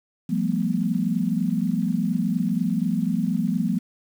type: tone cluster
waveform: sine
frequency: 171.7 / 191 / 215.1 / 243.5 Hz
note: F3 / G3 / A3 / B3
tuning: -29 / -45 / -39 / -24 cents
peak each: -26 dBFS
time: 0.29-3.79 s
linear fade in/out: 10 ms
effects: 8-bit